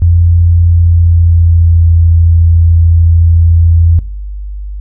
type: tone with pitch glide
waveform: sine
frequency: 85.5 to 83.69 Hz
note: F2 to E2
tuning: -36 to +27 cents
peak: -3 dBFS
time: 0.02-3.99 s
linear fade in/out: 0 ms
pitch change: -37 cents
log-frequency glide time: 0.61-1.93 s
effects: noise-tail reverb RT60 0.7 s tail -24 dB re dry + added 50 Hz sine -18 dBFS peak until 4.8 s